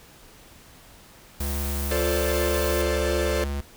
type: noise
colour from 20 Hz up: blue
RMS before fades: -34 dBFS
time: 1.4-2.82 s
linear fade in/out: 5 ms
type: tone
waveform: square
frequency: 70.4 Hz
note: C#2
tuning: 27 cents sharp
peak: -27 dBFS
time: 1.4-3.61 s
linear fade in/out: 5 ms
type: chord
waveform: 45% pulse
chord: D minor seventh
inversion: first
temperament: equal with one note detuned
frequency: 349.2 / 440 / 523.3 / 584.6 Hz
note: F4 / A4 / C5 / D5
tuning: 0 / 0 / 0 / -8 cents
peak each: -29 dBFS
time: 1.91-3.44 s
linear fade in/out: 2 ms
effects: pink hiss -50 dBFS RMS until 3.76 s